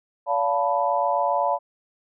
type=chord; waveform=sine; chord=B half-diminished seventh; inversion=first; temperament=equal with one note detuned; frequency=572.3 / 698.5 / 880 / 987.8 Hz; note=D5 / F5 / A5 / B5; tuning=-45 / 0 / 0 / 0 cents; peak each=-25 dBFS; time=0.26-1.59 s; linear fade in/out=50 ms; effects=none